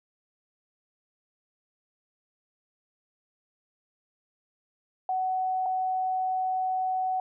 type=tone pair in turn; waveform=sine; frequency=748 / 748 Hz; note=F#5 / F#5; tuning=+19 / +19 cents; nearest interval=unison; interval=0 cents; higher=neither; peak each=-25 dBFS; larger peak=neither; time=5.09-5.66 / 5.66-7.2 s; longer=second; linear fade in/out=2 ms; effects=none